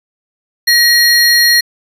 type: tone pair together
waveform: square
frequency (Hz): 1900 / 4265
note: A#6 / C8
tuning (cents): +33 / +32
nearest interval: octave + major second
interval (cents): 1399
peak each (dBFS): -10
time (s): 0.67-1.61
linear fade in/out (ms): 10
effects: resampled to 32000 Hz